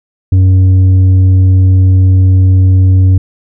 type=tone with tanh clipping; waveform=sine; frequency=93.6 Hz; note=F#2; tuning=20 cents sharp; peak=-4 dBFS; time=0.32-3.18 s; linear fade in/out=5 ms; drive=5 dB; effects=none